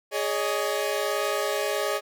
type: chord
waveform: sawtooth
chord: Ab suspended fourth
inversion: none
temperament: equal with one note detuned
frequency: 415.3 / 563.7 / 622.3 Hz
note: Ab4 / Db5 / Eb5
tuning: 0 / +29 / 0 cents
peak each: -25 / -25 / -26 dBFS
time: 0.11-2.01 s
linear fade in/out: 50 ms
effects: none